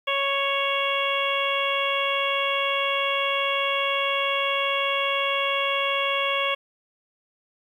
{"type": "harmonic tone", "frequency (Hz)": 554.4, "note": "C#5", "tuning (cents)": 0, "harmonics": [1, 2, 3, 4, 5, 6], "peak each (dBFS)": [-28, -27, -35, -29, -28, -30], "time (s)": [0.07, 6.55], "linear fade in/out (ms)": 10, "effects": ["9-bit"]}